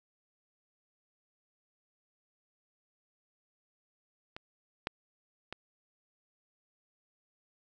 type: clicks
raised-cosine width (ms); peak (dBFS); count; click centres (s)
0.3; -26 / -16 / -23; 3; 4.365 / 4.871 / 5.526
effects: none